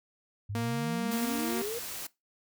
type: exponential sweep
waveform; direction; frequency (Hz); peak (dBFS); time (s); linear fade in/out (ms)
sine; up; 98 to 486.4; -33; 0.49-1.79; 10
type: tone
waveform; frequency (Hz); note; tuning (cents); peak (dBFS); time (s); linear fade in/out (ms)
sawtooth; 233.1; A#3; 0; -27; 0.55-1.62; 2
type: noise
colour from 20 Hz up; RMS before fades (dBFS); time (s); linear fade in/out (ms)
white; -39; 1.11-2.07; 5
effects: noise-tail reverb RT60 0.2 s tail -20 dB re dry